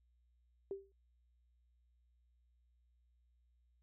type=tone with exponential decay; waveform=sine; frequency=392 Hz; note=G4; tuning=in tune; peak=-36 dBFS; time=0.71-0.92 s; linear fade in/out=1 ms; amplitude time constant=45 ms; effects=added 60 Hz sine -70 dBFS peak until 3.82 s